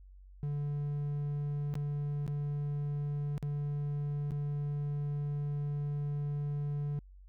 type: tone with dropouts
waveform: triangle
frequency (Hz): 145.2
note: D3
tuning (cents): -19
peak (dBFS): -30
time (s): 0.43-6.99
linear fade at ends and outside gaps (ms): 0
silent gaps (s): 1.74-1.754 / 2.265-2.278 / 3.379-3.427 / 4.308-4.318
effects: added 47 Hz sine -51 dBFS peak until 7.28 s